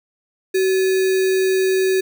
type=tone with sample-and-hold; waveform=sine; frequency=377.7 Hz; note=F#4; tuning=36 cents sharp; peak=-14 dBFS; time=0.54-2.01 s; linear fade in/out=10 ms; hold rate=2100 Hz; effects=none